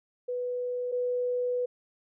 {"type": "tone pair in turn", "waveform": "sine", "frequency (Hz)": [493.9, 493.9], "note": ["B4", "B4"], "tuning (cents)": [0, 0], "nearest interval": "unison", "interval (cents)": 0, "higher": "neither", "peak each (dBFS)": [-29, -26], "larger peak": "second", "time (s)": [[0.28, 0.92], [0.92, 1.66]], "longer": "second", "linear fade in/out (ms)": 10, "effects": []}